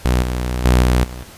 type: tone with level steps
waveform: sawtooth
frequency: 61.74 Hz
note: B1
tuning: in tune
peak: -9 / -15 / -6 / -8 / -25 dBFS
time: 0.05-1.23 s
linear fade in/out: 0 ms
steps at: 0.22 / 0.65 / 0.83 / 1.04 s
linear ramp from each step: 2 ms
effects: pink hiss -40 dBFS RMS until 1.37 s + resampled to 32000 Hz